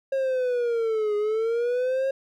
triangle linear two-way sweep, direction down then up, 543 to 413.3 to 543 Hz, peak -20 dBFS, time 0.12-2.11 s, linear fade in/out 5 ms, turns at 1.16 s, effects none

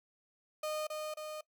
35% pulse tone with echo, 614 Hz, D#5, 23 cents flat, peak -33 dBFS, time 0.63-0.87 s, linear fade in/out 5 ms, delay 270 ms, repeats 2, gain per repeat -3 dB, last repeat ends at 1.41 s, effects noise-tail reverb RT60 0.1 s tail -20 dB re dry

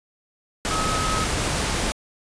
sine tone in noise, 1277 Hz, D#6, 45 cents sharp, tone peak -25 dBFS, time 0.71-1.24 s, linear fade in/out 0 ms, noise pink, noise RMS -24 dBFS, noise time 0.65-1.92 s, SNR -4 dB, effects resampled to 22050 Hz

